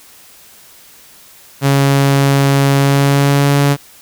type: tone with pitch glide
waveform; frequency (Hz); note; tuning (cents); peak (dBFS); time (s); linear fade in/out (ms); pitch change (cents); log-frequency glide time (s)
sawtooth; 138.7 to 141.78; C#3 to C#3; +1 to +39; -5; 1.61-3.77; 50; +38; 2.73-3.55
effects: white hiss -42 dBFS RMS until 4.01 s